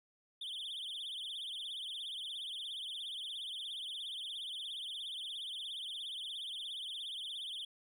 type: tone with vibrato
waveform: triangle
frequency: 3322 Hz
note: G#7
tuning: in tune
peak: -39 dBFS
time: 0.41-7.65 s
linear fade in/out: 5 ms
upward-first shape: triangle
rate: 17 Hz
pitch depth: 200 cents each way
effects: none